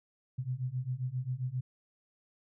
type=beating tone pair; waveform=sine; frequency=123.47 / 130.97 Hz; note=B2 / C3; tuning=0 / +2 cents; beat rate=7.5 Hz; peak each=-36 / -35 dBFS; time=0.38-1.61 s; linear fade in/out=10 ms; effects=none